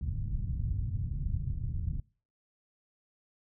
white low-pass noise, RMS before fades -33 dBFS, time 0.01-2 s, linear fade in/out 2 ms, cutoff 120 Hz, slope 24 dB/octave, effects noise-tail reverb RT60 0.4 s tail -24 dB re dry

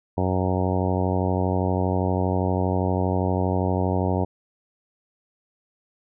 harmonic tone, 92.5 Hz, F#2, in tune, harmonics 1 / 2 / 3 / 4 / 5 / 6 / 7 / 8 / 9 / 10, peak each -24 / -27 / -29 / -30 / -31 / -32 / -32 / -33 / -34 / -34 dBFS, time 0.17-4.25 s, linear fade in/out 10 ms, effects none

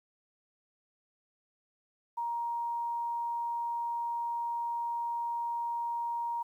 sine tone, 940 Hz, A#5, 14 cents sharp, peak -31 dBFS, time 2.17-6.43 s, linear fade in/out 10 ms, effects 11-bit

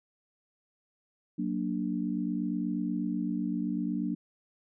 sine chord, Gb augmented, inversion none, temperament equal, 185 / 233.1 / 293.7 Hz, Gb3 / Bb3 / D4, 0 / 0 / 0 cents, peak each -33 dBFS, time 1.38-4.15 s, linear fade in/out 10 ms, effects none

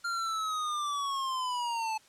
square linear sweep, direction down, 1399 to 865 Hz, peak -31 dBFS, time 0.04-1.98 s, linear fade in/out 10 ms, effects white hiss -60 dBFS RMS until 2.08 s + low-pass 8000 Hz 12 dB/octave

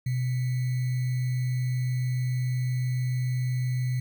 sine tone with sample-and-hold, 126.3 Hz, B2, 39 cents sharp, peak -24 dBFS, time 0.06-4 s, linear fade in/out 5 ms, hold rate 2100 Hz, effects none

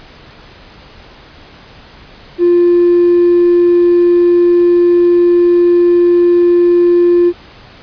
sine tone with hard clipping, 349.2 Hz, F4, in tune, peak -6 dBFS, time 2.38-7.33 s, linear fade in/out 50 ms, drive 1 dB, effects pink hiss -38 dBFS RMS until 7.82 s + resampled to 11025 Hz

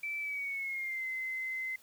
sine tone with pitch glide, 2323 to 2058 Hz, D7 to C7, -20 to -29 cents, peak -34 dBFS, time 0.03-1.76 s, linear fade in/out 5 ms, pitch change -209 cents, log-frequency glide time 0.19-1.06 s, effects white hiss -61 dBFS RMS until 1.82 s

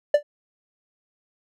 triangle tone with exponential decay, 587.3 Hz, D5, in tune, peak -7 dBFS, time 0.14-0.23 s, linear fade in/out 5 ms, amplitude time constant 18 ms, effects none

